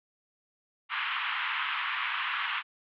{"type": "band-pass noise", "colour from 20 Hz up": "pink", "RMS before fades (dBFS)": -32, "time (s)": [0.89, 2.63], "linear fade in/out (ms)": 50, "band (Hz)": [1000, 3200], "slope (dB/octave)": 48, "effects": []}